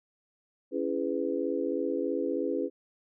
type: chord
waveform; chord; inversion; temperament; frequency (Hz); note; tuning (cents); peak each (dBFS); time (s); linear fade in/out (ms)
sine; C# minor seventh; none; just; 277.2 / 332.6 / 415.8 / 498.9; C#4 / E4 / G#4 / B4; 0 / +16 / +2 / +17; -33; 0.71-2.7; 50
effects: none